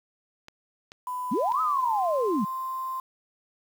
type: clicks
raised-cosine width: 0.2 ms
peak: -26 dBFS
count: 3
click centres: 0.484 / 0.919 / 1.52 s
type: tone with pitch glide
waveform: sine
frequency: 1000 to 1043.7 Hz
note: B5 to C6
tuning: +21 to -5 cents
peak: -29 dBFS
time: 1.07-3 s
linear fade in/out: 2 ms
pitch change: +74 cents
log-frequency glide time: 1.35-2.11 s
type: linear two-way sweep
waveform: sine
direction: up then down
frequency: 174.61 to 1303 to 174.61 Hz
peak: -23 dBFS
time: 1.31-2.45 s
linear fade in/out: 10 ms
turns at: 1.61 s
effects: 8-bit